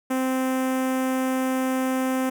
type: tone with notch filter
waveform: sawtooth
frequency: 260.1 Hz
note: C4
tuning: 10 cents flat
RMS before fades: -24 dBFS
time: 0.1-2.3 s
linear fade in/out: 10 ms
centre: 4200 Hz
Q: 0.82
effects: none